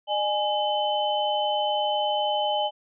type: tone cluster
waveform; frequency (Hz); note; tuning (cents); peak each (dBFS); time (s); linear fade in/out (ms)
sine; 605 / 833 / 3042; D#5 / G#5 / F#7; -49 / +5 / +47; -27 / -25 / -29; 0.07-2.71; 50
effects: none